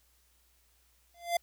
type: tone with exponential growth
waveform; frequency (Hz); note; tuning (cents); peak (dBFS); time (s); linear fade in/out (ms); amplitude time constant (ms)
square; 690; F5; -21; -24; 1.14-1.37; 5; 49
effects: added 60 Hz sine -69 dBFS peak until 1.42 s + white hiss -69 dBFS RMS until 1.42 s